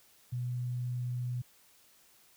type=tone; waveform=sine; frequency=123.47 Hz; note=B2; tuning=in tune; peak=-32 dBFS; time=0.32-1.42 s; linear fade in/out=10 ms; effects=white hiss -63 dBFS RMS until 2.36 s